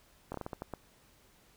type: slowing click train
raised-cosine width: 1 ms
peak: -24 dBFS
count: 8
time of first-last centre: 0.32-0.737 s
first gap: 23 ms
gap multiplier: 1.31
effects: pink hiss -64 dBFS RMS until 1.56 s